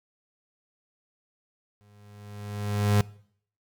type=tone with exponential growth; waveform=35% pulse; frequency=103.1 Hz; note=G#2; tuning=12 cents flat; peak=-16 dBFS; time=1.81-3.01 s; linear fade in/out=0 ms; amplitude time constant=260 ms; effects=noise-tail reverb RT60 0.6 s tail -22 dB re dry